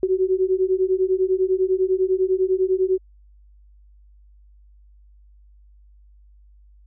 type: beating tone pair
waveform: sine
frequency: 370 / 380 Hz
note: F#4 / F#4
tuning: 0 / +46 cents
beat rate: 10 Hz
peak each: -20 dBFS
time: 0.03-2.98 s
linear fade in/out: 2 ms
effects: added 50 Hz sine -48 dBFS peak until 6.86 s